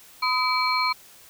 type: tone cluster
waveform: sine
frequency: 1015 / 1259 / 2303 / 4221 Hz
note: B5 / D#6 / D7 / C8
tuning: +47 / +20 / -34 / +14 cents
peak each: -24 / -28 / -26 / -27 dBFS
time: 0.22-0.93 s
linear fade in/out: 10 ms
effects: white hiss -50 dBFS RMS until 1.29 s